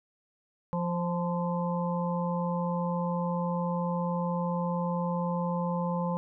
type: harmonic tone with a mistuned harmonic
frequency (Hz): 174.61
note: F3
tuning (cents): 0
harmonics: 1 / 3 / 5 / 6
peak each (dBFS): -29 / -34 / -36 / -37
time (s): 0.73-6.17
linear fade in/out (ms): 0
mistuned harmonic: 6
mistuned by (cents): -29
effects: none